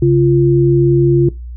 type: tone pair together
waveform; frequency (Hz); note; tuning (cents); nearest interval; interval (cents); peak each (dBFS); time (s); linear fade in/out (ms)
sine; 136.9 / 345.7; C#3 / F4; -21 / -18; octave + major third; 1603; -10; 0.02-1.29; 5
effects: noise-tail reverb RT60 0.2 s tail -19 dB re dry + added 60 Hz sine -25 dBFS peak until 1.56 s